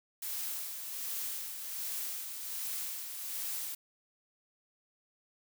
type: noise with tremolo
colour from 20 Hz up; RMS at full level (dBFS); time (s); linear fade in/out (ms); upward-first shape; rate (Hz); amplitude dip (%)
blue; -37; 0.22-3.75; 5; sine; 1.3; 45
effects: none